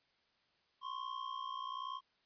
square ring-modulated tone, 1064 Hz, C6, 29 cents sharp, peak -38 dBFS, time 0.81-2.01 s, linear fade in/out 50 ms, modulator 30.4 Hz, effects white hiss -75 dBFS RMS until 2.25 s + resampled to 11025 Hz

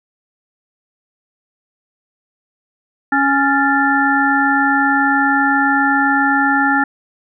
harmonic tone with a mistuned harmonic, 277.2 Hz, C#4, in tune, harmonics 1 / 3 / 5 / 6, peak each -17 / -17 / -17 / -17 dBFS, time 3.12-6.84 s, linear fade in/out 5 ms, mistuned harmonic 6, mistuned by +97 cents, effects none

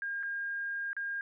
sine tone with dropouts, 1614 Hz, G#6, 50 cents flat, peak -33 dBFS, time 0.02-1.21 s, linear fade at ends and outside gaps 1 ms, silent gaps 0.229-0.233 / 0.931-0.966 s, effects none

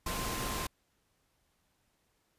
sine tone in noise, 1046.5 Hz, C6, in tune, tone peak -41 dBFS, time 0.06-0.67 s, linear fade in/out 5 ms, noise pink, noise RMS -36 dBFS, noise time 0.06-0.67 s, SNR -8 dB, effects pink hiss -75 dBFS RMS until 2.38 s + resampled to 32000 Hz

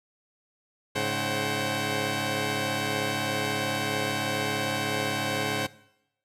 10% pulse tone cluster, 106.4 / 141.2 / 529 / 760 Hz, G#2 / C#3 / C5 / F#5, +42 / +32 / +19 / +46 cents, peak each -24 dBFS, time 0.95-5.67 s, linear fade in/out 10 ms, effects noise-tail reverb RT60 0.8 s tail -19 dB re dry + low-pass 12000 Hz 12 dB/octave

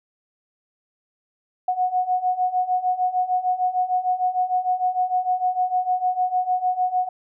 sine beating tone pair, 729 / 735.6 Hz, F#5 / F#5, -26 / -10 cents, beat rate 6.6 Hz, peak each -24 / -21 dBFS, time 1.68-7.09 s, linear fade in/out 5 ms, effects none

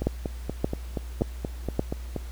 two click trains, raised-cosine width 2 ms, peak -9 / -15 dBFS, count 4 / 10, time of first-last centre 0.07-1.794 / 0.02-2.163 s, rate 1.74 / 4.2 Hz, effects added 60 Hz sine -34 dBFS peak until 2.31 s + pink hiss -50 dBFS RMS until 2.31 s

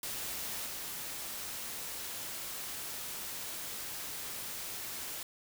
white noise with level steps, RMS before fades -39 / -41 dBFS, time 0.03-5.23 s, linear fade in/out 2 ms, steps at 0.66 s, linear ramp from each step 2 ms, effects none

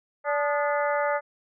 harmonic tone with a mistuned harmonic, 290 Hz, D4, 22 cents flat, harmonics 2 / 3 / 4 / 5 / 6 / 7, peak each -25 / -29 / -31 / -33 / -35 / -36 dBFS, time 0.24-1.21 s, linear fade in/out 50 ms, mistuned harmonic 4, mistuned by +98 cents, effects none

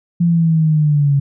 sine linear sweep, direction down, 172.9 to 138.59 Hz, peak -10 dBFS, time 0.2-1.2 s, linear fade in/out 10 ms, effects none

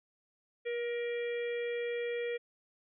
harmonic tone with a mistuned harmonic, 472 Hz, A#4, 22 cents sharp, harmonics 1 / 3 / 4 / 5 / 6 / 7, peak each -33 / -53 / -44 / -45 / -59 / -52 dBFS, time 0.65-2.38 s, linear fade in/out 20 ms, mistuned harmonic 1, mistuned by +17 cents, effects none

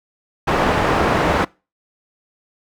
white low-pass noise, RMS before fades -17 dBFS, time 0.47-1.45 s, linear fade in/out 10 ms, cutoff 1100 Hz, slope 12 dB/octave, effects noise-tail reverb RT60 0.3 s tail -24 dB re dry

